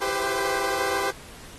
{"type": "tone cluster", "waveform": "15% pulse", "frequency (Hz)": [333.7, 394.2, 503, 528], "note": ["E4", "G4", "B4", "C5"], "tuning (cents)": [21, 10, 32, 16], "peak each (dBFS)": [-30, -21, -24, -26], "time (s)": [0.01, 1.11], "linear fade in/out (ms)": 10, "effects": ["pink hiss -45 dBFS RMS until 1.58 s", "AAC 32 kbps"]}